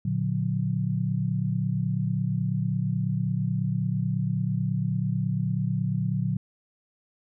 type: chord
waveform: sine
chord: Bb augmented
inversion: none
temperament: just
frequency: 116.54 / 145.68 / 182.1 Hz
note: Bb2 / D3 / F#3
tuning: 0 / -14 / -27 cents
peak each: -28 dBFS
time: 0.05-6.37 s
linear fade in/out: 5 ms
effects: none